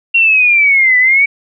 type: linear two-way sweep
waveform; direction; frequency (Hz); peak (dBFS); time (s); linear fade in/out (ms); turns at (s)
sine; down then up; 2755 to 1975.5 to 2277; -6; 0.14-1.26; 10; 0.98
effects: none